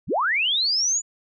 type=linear sweep; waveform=sine; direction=up; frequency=50.9 to 7040 Hz; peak=-19 dBFS; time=0.07-1.02 s; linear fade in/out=50 ms; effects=none